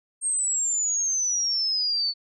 sine exponential sweep, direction down, 8580 to 4435 Hz, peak -22 dBFS, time 0.21-2.14 s, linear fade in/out 50 ms, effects none

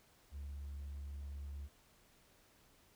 triangle tone, 70.7 Hz, C#2, 35 cents sharp, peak -40 dBFS, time 0.31-1.69 s, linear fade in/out 50 ms, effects tanh soft clip ceiling -39 dBFS + pink hiss -68 dBFS RMS until 2.95 s

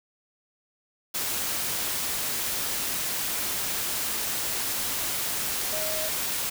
sine tone in noise, 626 Hz, D#5, 10 cents sharp, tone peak -33 dBFS, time 5.72-6.09 s, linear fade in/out 10 ms, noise white, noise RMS -29 dBFS, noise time 1.14-6.5 s, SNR -7 dB, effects none

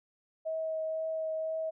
sine tone with vibrato, 638 Hz, D#5, 43 cents sharp, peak -31 dBFS, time 0.45-1.71 s, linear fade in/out 20 ms, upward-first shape triangle, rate 2 Hz, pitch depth 11 cents each way, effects none

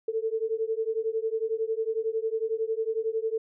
sine beating tone pair, 440 / 451 Hz, A4 / A4, 0 / +43 cents, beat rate 11 Hz, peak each -29 dBFS, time 0.08-3.38 s, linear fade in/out 5 ms, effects none

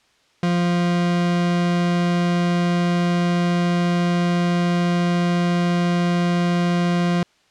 40% pulse tone, 174.61 Hz, F3, in tune, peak -16 dBFS, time 0.43-7.23 s, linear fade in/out 2 ms, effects white hiss -59 dBFS RMS until 7.5 s + low-pass 5000 Hz 12 dB/octave

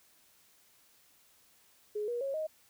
sine tone with pitch steps, 419.8 / 479.4 / 547.6 / 625.4 Hz, G#4 / A#4 / C#5 / D#5, +19 / +48 / -21 / +9 cents, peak -32 dBFS, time 1.95-2.47 s, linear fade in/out 10 ms, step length 130 ms, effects white hiss -65 dBFS RMS until 2.69 s

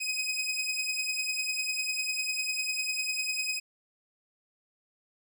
20% pulse beating tone pair, 2515 / 2525 Hz, D#7 / D#7, +18 / +25 cents, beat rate 10 Hz, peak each -28 dBFS, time 0-3.6 s, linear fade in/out 20 ms, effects none

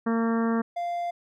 harmonic tone, 228.5 Hz, A#3, 34 cents flat, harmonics 1 / 2 / 3 / 4 / 5 / 6 / 7 / 8, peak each -23 / -30 / -36 / -37 / -35 / -39 / -40 / -43 dBFS, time 0.06-0.62 s, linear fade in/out 10 ms
triangle tone, 695 Hz, F5, 9 cents flat, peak -25 dBFS, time 0.76-1.11 s, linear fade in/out 10 ms
effects none

